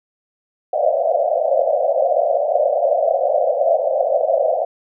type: band-pass noise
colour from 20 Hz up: white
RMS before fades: -17 dBFS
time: 0.73-4.65 s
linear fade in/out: 5 ms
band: 520 to 710 Hz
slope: 96 dB/octave
effects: none